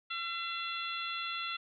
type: harmonic tone with a mistuned harmonic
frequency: 678 Hz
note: E5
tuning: 49 cents sharp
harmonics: 2 / 3 / 4 / 5 / 6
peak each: -39 / -45 / -40 / -41 / -46 dBFS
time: 0.1-1.57 s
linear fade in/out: 10 ms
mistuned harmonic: 5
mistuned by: +21 cents
effects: none